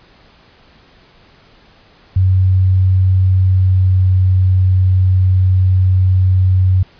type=tone with pitch glide; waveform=sine; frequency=93.6 to 93.06 Hz; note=F#2 to F#2; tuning=+20 to +10 cents; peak=-8 dBFS; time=2.16-6.83 s; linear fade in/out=5 ms; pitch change=-10 cents; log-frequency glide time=3.42-4.07 s; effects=pink hiss -47 dBFS RMS until 6.99 s + resampled to 11025 Hz